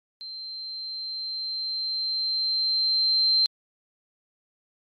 sine tone with level ramp, 4128 Hz, C8, 24 cents flat, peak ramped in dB -35 to -17 dBFS, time 0.21-3.46 s, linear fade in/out 0 ms, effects MP3 64 kbps

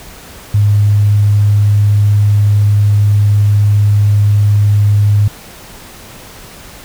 sine tone, 103.2 Hz, G#2, 10 cents flat, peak -6 dBFS, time 0.54-5.28 s, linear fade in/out 5 ms, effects pink hiss -34 dBFS RMS until 6.84 s

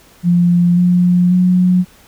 sine tone with pitch steps, 174.61 / 177.97 / 181.4 Hz, F3 / F3 / F#3, 0 / +33 / -34 cents, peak -8 dBFS, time 0.23-1.85 s, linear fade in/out 50 ms, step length 540 ms, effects pink hiss -46 dBFS RMS until 2.07 s

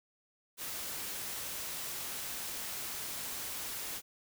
white noise, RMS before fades -40 dBFS, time 0.57-4.02 s, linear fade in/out 50 ms, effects none

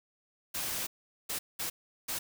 white noise bursts at uneven times, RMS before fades -35 dBFS, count 4, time 0.54-0.87 / 1.29-1.39 / 1.59-1.7 / 2.08-2.19 s, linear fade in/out 10 ms, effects none

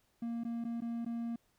triangle tone with dropouts, 233.1 Hz, A#3, in tune, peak -33 dBFS, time 0.22-1.36 s, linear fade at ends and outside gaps 5 ms, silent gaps 0.437-0.449 / 0.642-0.649 / 0.806-0.819 / 1.049-1.061 s, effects pink hiss -74 dBFS RMS until 1.58 s

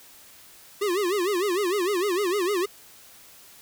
square tone with vibrato, 380 Hz, F#4, 46 cents sharp, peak -23 dBFS, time 0.81-2.66 s, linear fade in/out 10 ms, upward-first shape sine, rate 6.6 Hz, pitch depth 180 cents each way, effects white hiss -50 dBFS RMS until 3.61 s

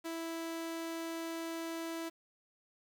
sawtooth tone, 329.6 Hz, E4, in tune, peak -34 dBFS, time 0.04-2.1 s, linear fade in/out 20 ms, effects 10-bit

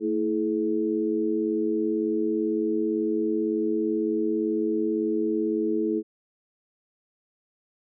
sine tone cluster, 223.9 / 327.3 / 425.3 Hz, A3 / E4 / G#4, +30 / -12 / +41 cents, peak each -30 / -25 / -27 dBFS, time 0-6.03 s, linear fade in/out 50 ms, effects none

